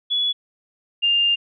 sine tone pair in turn, 3400 / 2804 Hz, G#7 / F7, +40 / +6 cents, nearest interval minor third, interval 334 cents, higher first, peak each -18 / -15 dBFS, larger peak second, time 0.1-0.33 / 1.02-1.36 s, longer second, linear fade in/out 20 ms, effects none

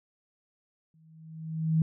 sine tone with exponential growth, 159.8 Hz, D#3, 47 cents sharp, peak -19 dBFS, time 0.94-1.82 s, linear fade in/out 2 ms, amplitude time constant 190 ms, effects none

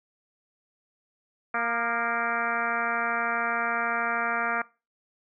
harmonic tone with a mistuned harmonic, 233.1 Hz, A#3, in tune, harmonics 1 / 2 / 3 / 4 / 5 / 6 / 7 / 8 / 9 / 10, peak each -39 / -38 / -32 / -36 / -31 / -30 / -34 / -37 / -39 / -38 dBFS, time 1.54-4.62 s, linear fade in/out 5 ms, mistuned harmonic 5, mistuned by +38 cents, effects noise-tail reverb RT60 0.3 s tail -22 dB re dry

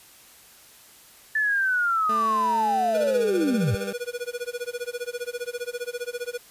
sine linear sweep, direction down, 1760 to 91.3 Hz, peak -20 dBFS, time 1.35-3.75 s, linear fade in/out 5 ms
20% pulse tone with pitch glide, 220 to 198.28 Hz, A3 to G3, 0 to +20 cents, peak -26 dBFS, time 2.09-3.93 s, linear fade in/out 5 ms, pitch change -180 cents, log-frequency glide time 3.05-3.32 s
square tone with tremolo, 485.1 Hz, B4, 31 cents flat, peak -27 dBFS, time 2.94-6.38 s, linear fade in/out 10 ms, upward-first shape sine, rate 15 Hz, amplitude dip 100%
effects white hiss -51 dBFS RMS until 6.5 s + resampled to 32000 Hz

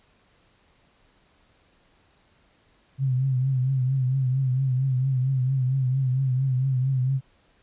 sine tone with vibrato, 130.81 Hz, C3, in tune, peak -20 dBFS, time 2.98-7.21 s, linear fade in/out 50 ms, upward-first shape triangle, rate 4.4 Hz, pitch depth 80 cents each way, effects pink hiss -62 dBFS RMS until 7.62 s + resampled to 8000 Hz

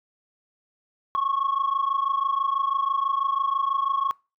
sine tone pair together, 1087 / 1113.1 Hz, C#6 / C#6, -34 / +7 cents, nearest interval unison, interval 41 cents, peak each -23 dBFS, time 1.15-4.11 s, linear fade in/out 0 ms, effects noise-tail reverb RT60 0.3 s tail -24 dB re dry + tanh soft clip ceiling -17 dBFS

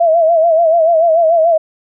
sine tone with vibrato, 659.3 Hz, E5, in tune, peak -7 dBFS, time 0-1.58 s, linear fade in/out 10 ms, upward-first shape sine, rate 6.9 Hz, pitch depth 80 cents each way, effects none

